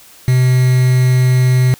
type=tone with quantisation; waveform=triangle; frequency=127.2 Hz; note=C3; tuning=48 cents flat; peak=-6 dBFS; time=0.28-1.74 s; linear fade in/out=0 ms; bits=4; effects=white hiss -42 dBFS RMS until 1.79 s